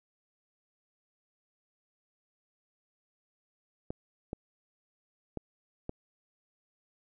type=clicks; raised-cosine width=2 ms; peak=-22 dBFS; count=4; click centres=3.905 / 4.331 / 5.373 / 5.894 s; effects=none